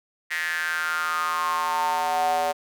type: tone with high-pass filter sweep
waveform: square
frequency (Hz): 82.41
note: E2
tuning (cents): 0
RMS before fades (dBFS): -25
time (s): 0.3-2.53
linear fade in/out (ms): 20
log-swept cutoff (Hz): 1900 to 650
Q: 7.2
effects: none